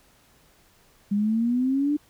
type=exponential sweep; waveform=sine; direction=up; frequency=199.6 to 300 Hz; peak=-20 dBFS; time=1.11-1.97 s; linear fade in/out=10 ms; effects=pink hiss -59 dBFS RMS until 2.09 s